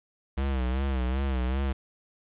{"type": "tone with vibrato", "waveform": "square", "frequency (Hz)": 65.41, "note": "C2", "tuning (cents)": 0, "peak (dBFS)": -26, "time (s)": [0.37, 1.73], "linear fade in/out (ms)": 10, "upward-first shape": "sine", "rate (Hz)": 2.6, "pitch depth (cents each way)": 92, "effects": ["resampled to 8000 Hz", "9-bit"]}